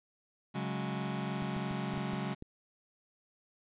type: chord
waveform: sawtooth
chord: C# suspended fourth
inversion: none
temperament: just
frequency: 138.59 / 184.79 / 207.9 Hz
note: C#3 / F#3 / G#3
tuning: 0 / -2 / +2 cents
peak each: -34 dBFS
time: 0.54-2.35 s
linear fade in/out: 20 ms
type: clicks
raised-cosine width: 3 ms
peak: -31 dBFS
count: 7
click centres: 1.423 / 1.565 / 1.712 / 1.939 / 1.978 / 2.133 / 2.424 s
effects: resampled to 8000 Hz + 10-bit